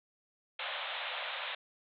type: band-pass noise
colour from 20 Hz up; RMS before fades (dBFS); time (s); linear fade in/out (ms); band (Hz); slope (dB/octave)
white; -39; 0.59-1.55; 5; 510 to 3800; 96
effects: none